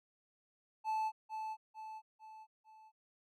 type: tone with echo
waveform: triangle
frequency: 873 Hz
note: A5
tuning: 14 cents flat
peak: -31 dBFS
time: 0.84-1.12 s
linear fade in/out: 50 ms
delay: 450 ms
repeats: 4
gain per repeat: -6 dB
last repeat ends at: 2.92 s
effects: none